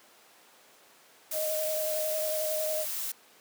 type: noise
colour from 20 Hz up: blue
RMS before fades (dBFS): -34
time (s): 1.31-3.12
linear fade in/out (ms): 5
type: tone with vibrato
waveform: sine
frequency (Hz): 622.3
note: D#5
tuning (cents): 0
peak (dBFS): -29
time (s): 1.32-2.86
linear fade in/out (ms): 50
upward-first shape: sine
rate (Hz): 11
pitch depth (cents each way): 18
effects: pink hiss -57 dBFS RMS until 3.4 s + high-pass 400 Hz 12 dB/octave